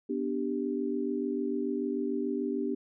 sine chord, G major, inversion first, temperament equal, 246.9 / 293.7 / 392 Hz, B3 / D4 / G4, 0 / 0 / 0 cents, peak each -33 dBFS, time 0.09-2.75 s, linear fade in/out 10 ms, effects none

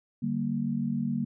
sine chord, G minor, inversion second, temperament equal with one note detuned, 146.83 / 193.63 / 233.1 Hz, D3 / G3 / Bb3, 0 / -21 / 0 cents, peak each -33 / -32 / -29 dBFS, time 0.22-1.25 s, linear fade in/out 10 ms, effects none

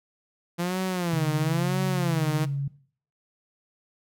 sawtooth tone with vibrato, 170 Hz, F3, 46 cents flat, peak -21 dBFS, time 0.58-2.46 s, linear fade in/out 20 ms, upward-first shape sine, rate 1 Hz, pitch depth 170 cents each way
sine tone, 139.4 Hz, C#3, 10 cents sharp, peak -25 dBFS, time 1.13-2.68 s, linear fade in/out 5 ms
effects noise-tail reverb RT60 0.5 s tail -18 dB re dry

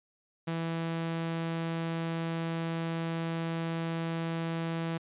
sawtooth tone, 165.1 Hz, E3, 3 cents sharp, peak -27 dBFS, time 0.47-4.98 s, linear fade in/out 10 ms, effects resampled to 8000 Hz

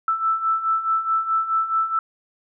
sine beating tone pair, 1318.5 / 1323.2 Hz, E6 / E6, 0 / +6 cents, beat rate 4.7 Hz, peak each -25 / -20 dBFS, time 0.08-1.99 s, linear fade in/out 2 ms, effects none

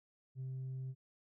triangle tone with tanh clipping, 130.81 Hz, C3, in tune, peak -40 dBFS, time 0.35-0.95 s, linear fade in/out 50 ms, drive 6 dB, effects none

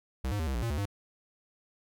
square tone with pitch steps, 65.1 / 103.1 / 79.9 / 66.8 / 58 / 115.9 / 73.1 / 100.7 Hz, C2 / G#2 / D#2 / C2 / A#1 / A#2 / D2 / G2, -8 / -12 / +47 / +36 / -8 / -10 / -7 / +47 cents, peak -30 dBFS, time 0.24-0.856 s, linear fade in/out 5 ms, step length 77 ms, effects 12-bit

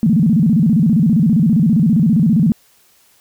sine tone with vibrato, 190 Hz, F#3, 46 cents sharp, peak -9 dBFS, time 0.03-2.52 s, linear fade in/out 0 ms, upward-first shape square, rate 15 Hz, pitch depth 290 cents each way, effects white hiss -53 dBFS RMS until 3.2 s

